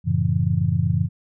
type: chord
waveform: sine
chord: F# minor seventh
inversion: none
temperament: just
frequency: 92.5 / 111 / 138.75 / 166.5 Hz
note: F#2 / A2 / C#3 / E3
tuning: 0 / +16 / +2 / +18 cents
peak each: -23 dBFS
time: 0.04-1.09 s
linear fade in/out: 50 ms
effects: none